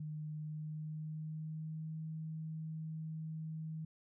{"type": "tone with pitch glide", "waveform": "sine", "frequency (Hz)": [153, 158.3], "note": ["D#3", "D#3"], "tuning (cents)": [-29, 30], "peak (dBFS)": -40, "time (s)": [0, 3.85], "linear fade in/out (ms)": 5, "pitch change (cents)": 59, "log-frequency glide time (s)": [0.35, 1.98], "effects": []}